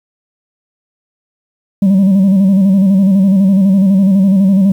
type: tone with vibrato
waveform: sine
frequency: 193.4 Hz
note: G3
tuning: 23 cents flat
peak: -3 dBFS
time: 1.82-4.72 s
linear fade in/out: 5 ms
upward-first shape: square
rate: 12 Hz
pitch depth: 55 cents each way
effects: tanh soft clip ceiling -5 dBFS + 7-bit